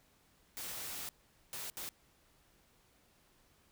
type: noise bursts at uneven times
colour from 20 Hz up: white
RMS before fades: -43 dBFS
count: 3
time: 0.57-1.09 / 1.53-1.7 / 1.77-1.89 s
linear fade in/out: 0 ms
effects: pink hiss -69 dBFS RMS until 3.71 s